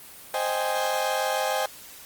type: chord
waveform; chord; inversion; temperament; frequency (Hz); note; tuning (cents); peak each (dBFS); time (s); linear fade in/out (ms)
35% pulse; Ab major seventh; first; equal; 523.3 / 622.3 / 784 / 830.6; C5 / Eb5 / G5 / Ab5; 0 / 0 / 0 / 0; -28; 0.34-1.66; 2
effects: white hiss -45 dBFS RMS until 2.05 s + Opus 32 kbps